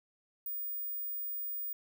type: tone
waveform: sine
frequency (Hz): 15000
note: A#9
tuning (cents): +10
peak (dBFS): -35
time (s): 0.46-1.73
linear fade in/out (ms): 2
effects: none